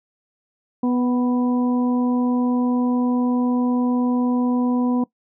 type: harmonic tone with a mistuned harmonic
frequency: 246.9 Hz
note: B3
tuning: in tune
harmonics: 1 / 2 / 3 / 4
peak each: -17 / -29 / -33 / -32 dBFS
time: 0.83-5.04 s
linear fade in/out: 5 ms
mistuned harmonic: 3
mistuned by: +18 cents
effects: noise-tail reverb RT60 0.1 s tail -20 dB re dry